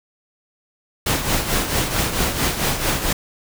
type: noise with tremolo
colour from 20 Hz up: pink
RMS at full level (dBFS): -18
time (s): 1.06-3.13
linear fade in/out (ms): 5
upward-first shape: triangle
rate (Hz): 4.5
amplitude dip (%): 65
effects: none